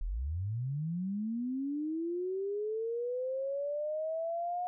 sine linear sweep, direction up, 33.85 to 724 Hz, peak -32 dBFS, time 0.01-4.67 s, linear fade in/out 0 ms, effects none

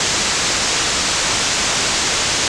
white low-pass noise, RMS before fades -18 dBFS, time 0-2.48 s, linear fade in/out 2 ms, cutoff 7700 Hz, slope 48 dB/octave, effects none

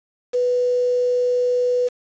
sine tone with quantisation, 493.9 Hz, B4, in tune, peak -16 dBFS, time 0.33-1.89 s, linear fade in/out 20 ms, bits 6, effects resampled to 16000 Hz

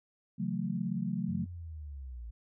sine chord, F# minor seventh, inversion second, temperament just, 138.75 / 166.5 / 185 / 222 Hz, C#3 / E3 / F#3 / A3, +2 / +18 / 0 / +16 cents, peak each -39 / -39 / -34 / -36 dBFS, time 0.38-1.46 s, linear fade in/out 20 ms
sine linear sweep, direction down, 98 to 55 Hz, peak -40 dBFS, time 1.28-2.31 s, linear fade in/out 10 ms
effects none

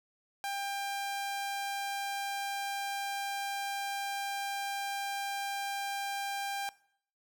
sawtooth tone, 796 Hz, G5, 26 cents sharp, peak -30 dBFS, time 0.44-6.69 s, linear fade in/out 0 ms, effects noise-tail reverb RT60 0.6 s tail -20 dB re dry

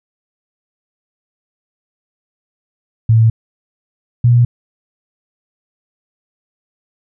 sine tone pair in turn, 112.7 / 120.44 Hz, A2 / B2, +42 / -43 cents, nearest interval minor second, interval 115 cents, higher second, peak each -6 dBFS, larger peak neither, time 3.09-3.3 / 4.24-4.45 s, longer neither, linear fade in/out 5 ms, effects none

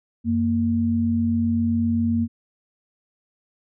sine tone pair together, 92.5 / 231.9 Hz, F#2 / A#3, 0 / -9 cents, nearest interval octave + major third, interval 1591 cents, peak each -25 / -19 dBFS, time 0.24-2.28 s, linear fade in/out 50 ms, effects none

